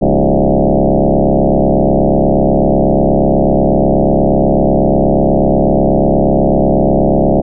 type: tone with frequency modulation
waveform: sine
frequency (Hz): 190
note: F#3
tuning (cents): +46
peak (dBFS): -7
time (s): 0.01-7.42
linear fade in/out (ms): 20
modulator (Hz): 68.2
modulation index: 7.4
effects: none